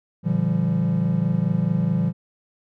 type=chord; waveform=triangle; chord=G minor seventh; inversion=first; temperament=equal with one note detuned; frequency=116.54 / 146.83 / 171.02 / 196 Hz; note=Bb2 / D3 / F3 / G3; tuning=0 / 0 / -36 / 0 cents; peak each=-25 / -24 / -19 / -24 dBFS; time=0.23-2.13 s; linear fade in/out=50 ms; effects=none